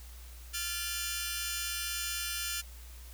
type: tone cluster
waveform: 10% pulse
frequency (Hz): 1390 / 1737 / 2388 / 3050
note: F6 / A6 / D7 / G7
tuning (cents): -9 / -23 / +28 / -48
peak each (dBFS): -31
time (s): 0.53-2.62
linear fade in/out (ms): 20
effects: added 60 Hz sine -46 dBFS peak until 3.13 s + white hiss -55 dBFS RMS until 3.13 s